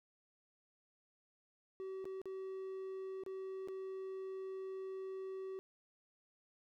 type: tone with dropouts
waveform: triangle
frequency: 381.3 Hz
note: G4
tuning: 48 cents flat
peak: -40 dBFS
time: 1.8-5.59 s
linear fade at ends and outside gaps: 0 ms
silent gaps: 2.044-2.054 / 2.216-2.256 / 3.236-3.263 / 3.675-3.685 s
effects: none